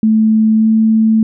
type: tone with pitch glide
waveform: sine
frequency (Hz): 218.9 to 220.8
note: A3 to A3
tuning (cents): -9 to +6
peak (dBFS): -7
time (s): 0.03-1.23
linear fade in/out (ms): 2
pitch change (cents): +15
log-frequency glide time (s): 0.56-0.67
effects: none